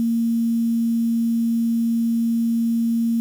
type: tone with quantisation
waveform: sine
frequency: 230.7 Hz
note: A#3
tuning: 18 cents flat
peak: -17 dBFS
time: 0-3.2 s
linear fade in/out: 0 ms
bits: 7
effects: none